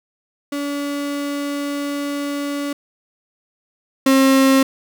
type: tone pair in turn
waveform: 35% pulse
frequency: 285.7 / 268 Hz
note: D4 / C4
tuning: -48 / +42 cents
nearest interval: minor second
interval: 110 cents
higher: first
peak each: -20 / -9 dBFS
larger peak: second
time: 0.52-2.73 / 4.06-4.63 s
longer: first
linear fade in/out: 5 ms
effects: none